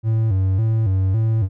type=tone with vibrato; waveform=triangle; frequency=102.9 Hz; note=G#2; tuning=16 cents flat; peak=-13 dBFS; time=0.03-1.49 s; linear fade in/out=50 ms; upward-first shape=square; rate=1.8 Hz; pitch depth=140 cents each way; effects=none